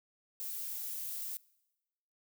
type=noise; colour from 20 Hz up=violet; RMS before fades=-40 dBFS; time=0.4-1.37 s; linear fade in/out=0 ms; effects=noise-tail reverb RT60 1.0 s tail -23 dB re dry